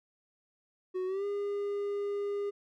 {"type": "tone with pitch glide", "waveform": "triangle", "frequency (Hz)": [370, 405.8], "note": ["F#4", "G#4"], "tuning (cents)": [0, -40], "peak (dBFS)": -29, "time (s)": [0.94, 2.51], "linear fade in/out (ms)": 20, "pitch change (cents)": 160, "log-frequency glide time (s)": [1.06, 1.25], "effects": []}